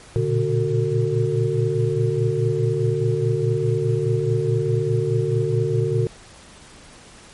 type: tone cluster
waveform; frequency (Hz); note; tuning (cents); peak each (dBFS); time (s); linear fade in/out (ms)
sine; 115.5 / 120.3 / 144.1 / 370.1 / 451.7; A#2 / B2 / D3 / F#4 / A4; -16 / -45 / -33 / 0 / +45; -24; 0.16-6.07; 0
effects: pink hiss -45 dBFS RMS until 7.33 s + MP3 48 kbps